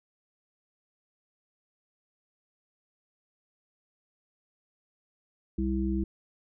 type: harmonic tone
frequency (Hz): 65.41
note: C2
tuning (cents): 0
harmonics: 1 / 3 / 5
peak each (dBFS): -30 / -30 / -31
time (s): 5.58-6.04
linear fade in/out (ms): 5
effects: none